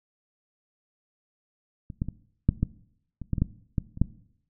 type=clicks; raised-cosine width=5 ms; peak=-25 / -14 / -20 / -6 / -10 / -23 / -13 / -16 / -9 / -12 / -26 / -8 dBFS; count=12; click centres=1.902 / 2.019 / 2.086 / 2.49 / 2.63 / 3.217 / 3.333 / 3.382 / 3.42 / 3.782 / 3.974 / 4.016 s; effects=noise-tail reverb RT60 0.7 s tail -19 dB re dry